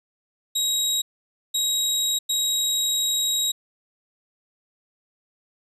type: tone bursts at uneven times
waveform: 25% pulse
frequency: 3816 Hz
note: A#7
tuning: 40 cents sharp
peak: -17 dBFS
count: 3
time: 0.55-1.02 / 1.54-2.19 / 2.29-3.52 s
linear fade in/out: 10 ms
effects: resampled to 32000 Hz